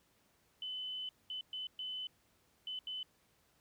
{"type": "tone bursts at uneven times", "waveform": "sine", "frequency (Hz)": 3022, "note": "F#7", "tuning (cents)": 36, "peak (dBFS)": -39, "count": 6, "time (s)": [[0.62, 1.09], [1.3, 1.41], [1.53, 1.67], [1.79, 2.07], [2.67, 2.79], [2.87, 3.03]], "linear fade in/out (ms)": 2, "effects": ["pink hiss -72 dBFS RMS until 3.6 s", "high-pass 60 Hz 12 dB/octave"]}